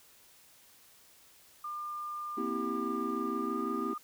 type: tone with pitch glide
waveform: sine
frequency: 1200 to 1219.6 Hz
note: D6 to D#6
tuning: +37 to -35 cents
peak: -36 dBFS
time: 1.64-3.98 s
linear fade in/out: 5 ms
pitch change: +28 cents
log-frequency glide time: 3.4-3.58 s
type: chord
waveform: triangle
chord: C dominant seventh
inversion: third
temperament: just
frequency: 235.5 / 261.6 / 327 / 392.4 Hz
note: Bb3 / C4 / E4 / G4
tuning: +18 / 0 / -14 / +2 cents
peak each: -36 dBFS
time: 2.37-3.94 s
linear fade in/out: 10 ms
effects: white hiss -60 dBFS RMS until 4.03 s